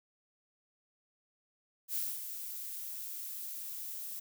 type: noise with ADSR envelope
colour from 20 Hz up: violet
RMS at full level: -34 dBFS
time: 1.88-4.2 s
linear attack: 72 ms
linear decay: 240 ms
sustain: -8 dB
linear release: 10 ms
effects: none